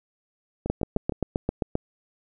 two click trains, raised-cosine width 2 ms, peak -10 / -16 dBFS, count 9 / 4, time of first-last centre 0.7-1.754 / 0.66-1.122 s, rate 7.59 / 6.49 Hz, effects none

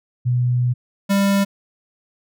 sine / square tone pair in turn, 123.47 / 198.27 Hz, B2 / G3, 0 / +20 cents, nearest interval minor sixth, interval 820 cents, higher second, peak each -15 dBFS, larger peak neither, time 0.25-0.74 / 1.09-1.45 s, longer first, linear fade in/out 20 ms, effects none

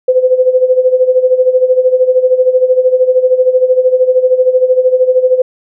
sine tone with tremolo, 510 Hz, C5, 44 cents flat, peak -3 dBFS, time 0.08-5.42 s, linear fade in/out 5 ms, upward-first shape sine, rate 13 Hz, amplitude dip 75%, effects none

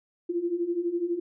sine beating tone pair, 337.2 / 349.2 Hz, E4 / F4, +39 / 0 cents, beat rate 12 Hz, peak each -31 / -27 dBFS, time 0.29-1.2 s, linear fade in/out 10 ms, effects none

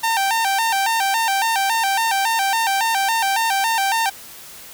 sawtooth tone with vibrato, 843 Hz, G#5, 26 cents sharp, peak -13 dBFS, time 0.03-4.1 s, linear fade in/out 10 ms, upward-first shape square, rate 3.6 Hz, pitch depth 130 cents each way, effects white hiss -39 dBFS RMS until 4.73 s

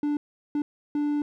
triangle tone bursts at uneven times, 293.7 Hz, D4, in tune, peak -21 dBFS, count 3, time 0.03-0.17 / 0.55-0.62 / 0.95-1.22 s, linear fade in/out 2 ms, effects none

